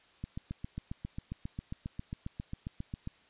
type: click train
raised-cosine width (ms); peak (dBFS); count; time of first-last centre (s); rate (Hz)
5; -25; 22; 0.24-3.074; 7.41
effects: white hiss -63 dBFS RMS until 3.29 s + resampled to 8000 Hz